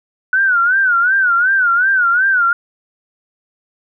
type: tone with vibrato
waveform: sine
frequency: 1477 Hz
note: F#6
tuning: 3 cents flat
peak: -10 dBFS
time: 0.33-2.53 s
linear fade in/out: 2 ms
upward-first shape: sine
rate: 2.7 Hz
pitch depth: 130 cents each way
effects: none